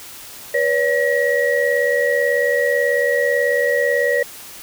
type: tone cluster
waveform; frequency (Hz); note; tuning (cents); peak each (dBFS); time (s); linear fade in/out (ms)
sine; 488.8 / 567 / 1910; B4 / C#5 / A#6; -18 / +39 / +42; -19; 0.54-4.23; 5
effects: white hiss -37 dBFS RMS until 4.62 s